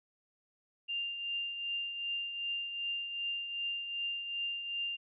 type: tone with tremolo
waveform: sine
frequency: 2794 Hz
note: F7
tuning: in tune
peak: -32 dBFS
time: 0.88-4.97 s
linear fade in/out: 20 ms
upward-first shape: triangle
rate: 2.6 Hz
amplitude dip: 55%
effects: none